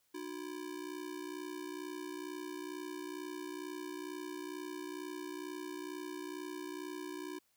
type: ring-modulated tone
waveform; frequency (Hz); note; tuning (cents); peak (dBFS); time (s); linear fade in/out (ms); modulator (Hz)
square; 332.9; E4; +17; -39; 0.14-7.39; 10; 31.1
effects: white hiss -75 dBFS RMS until 7.56 s